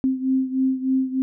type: beating tone pair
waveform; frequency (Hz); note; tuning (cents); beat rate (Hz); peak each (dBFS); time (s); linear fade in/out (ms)
sine; 261.6 / 264.9; C4 / C4; 0 / +22; 3.3; -20 / -24; 0.04-1.22; 0
effects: none

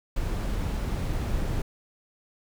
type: noise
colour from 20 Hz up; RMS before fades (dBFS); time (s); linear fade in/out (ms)
brown; -28; 0.16-1.62; 5
effects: none

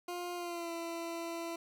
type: tone with pitch glide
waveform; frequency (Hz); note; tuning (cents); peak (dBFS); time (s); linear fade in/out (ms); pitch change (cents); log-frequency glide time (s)
20% pulse; 352.7 to 335.6; F4 to E4; +17 to +31; -33; 0.08-1.56; 5; -86; 0.35-0.71
effects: none

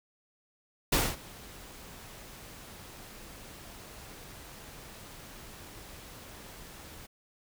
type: noise with ADSR envelope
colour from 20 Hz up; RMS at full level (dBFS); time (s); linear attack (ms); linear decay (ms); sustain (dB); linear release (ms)
pink; -24; 0.92-7.07; 8; 230; -24; 16
effects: none

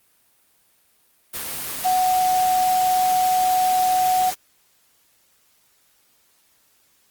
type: tone in noise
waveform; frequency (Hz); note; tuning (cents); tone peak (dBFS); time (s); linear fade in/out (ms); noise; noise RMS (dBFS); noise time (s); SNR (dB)
sine; 740; F#5; 0; -16; 1.84-4.31; 20; white; -29; 1.33-4.35; +10
effects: white hiss -61 dBFS RMS until 7.1 s + Opus 32 kbps

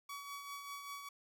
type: tone with tremolo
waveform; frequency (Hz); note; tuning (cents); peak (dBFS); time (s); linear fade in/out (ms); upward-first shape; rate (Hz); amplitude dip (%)
sawtooth; 1133; C#6; +37; -39; 0.09-1.09; 5; triangle; 5.1; 50
effects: 11-bit

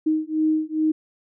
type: beating tone pair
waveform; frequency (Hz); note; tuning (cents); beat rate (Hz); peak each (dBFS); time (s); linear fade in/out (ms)
sine; 311.1 / 313.5; D#4 / D#4; 0 / +13; 2.4; -22; 0.06-0.92; 10
effects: none

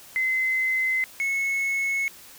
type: tone pair in turn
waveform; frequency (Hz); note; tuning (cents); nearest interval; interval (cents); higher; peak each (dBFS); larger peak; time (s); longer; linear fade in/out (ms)
sine / triangle; 2053 / 2193; C7 / C#7; -33 / -19; minor second; 114; second; -21; neither; 0.16-1.04 / 1.2-2.08; neither; 0
effects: white hiss -47 dBFS RMS until 2.38 s

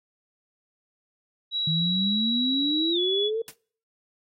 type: tone with pitch glide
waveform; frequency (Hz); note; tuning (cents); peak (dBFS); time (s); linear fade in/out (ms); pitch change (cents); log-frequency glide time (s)
sine; 3888 to 3404; B7 to G#7; -28 to +42; -24; 1.51-3.31; 50; -230; 2.92-2.99
type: exponential sweep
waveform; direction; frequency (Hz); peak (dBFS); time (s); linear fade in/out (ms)
sine; up; 155.56 to 460.4; -24; 1.67-3.42; 5
type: noise with exponential decay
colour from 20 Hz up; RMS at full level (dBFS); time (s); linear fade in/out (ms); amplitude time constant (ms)
white; -35; 3.48-3.56; 1; 17
effects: noise-tail reverb RT60 0.5 s tail -26 dB re dry + AAC 48 kbps

